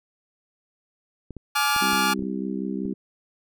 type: clicks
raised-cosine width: 3 ms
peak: -24 dBFS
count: 7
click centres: 1.307 / 1.367 / 1.763 / 1.932 / 2.193 / 2.225 / 2.855 s
type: chord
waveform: sawtooth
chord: D diminished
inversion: second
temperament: just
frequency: 845.8 / 1174.7 / 1409.6 Hz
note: Ab5 / D6 / F6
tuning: +31 / 0 / +16 cents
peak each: -21 dBFS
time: 1.55-2.14 s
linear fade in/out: 10 ms
type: harmonic tone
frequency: 65.41 Hz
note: C2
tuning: in tune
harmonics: 3 / 4 / 5 / 6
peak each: -29 / -31 / -33 / -35 dBFS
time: 1.81-2.94 s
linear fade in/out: 10 ms
effects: none